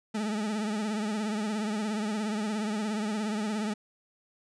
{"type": "tone with vibrato", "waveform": "40% pulse", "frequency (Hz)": 212.9, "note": "G#3", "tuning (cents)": 43, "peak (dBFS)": -28, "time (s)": [0.14, 3.74], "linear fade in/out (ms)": 10, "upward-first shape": "triangle", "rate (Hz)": 17, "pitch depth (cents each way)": 89, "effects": ["resampled to 22050 Hz"]}